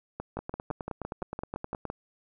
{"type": "two click trains", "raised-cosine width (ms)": 1, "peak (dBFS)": [-20, -20], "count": [15, 11], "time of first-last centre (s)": [[0.39, 1.853], [0.2, 1.901]], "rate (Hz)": [9.57, 5.88], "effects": []}